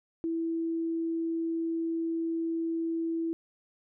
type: tone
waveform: sine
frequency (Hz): 329.6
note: E4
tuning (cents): 0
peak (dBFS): -28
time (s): 0.24-3.33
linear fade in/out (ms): 0
effects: none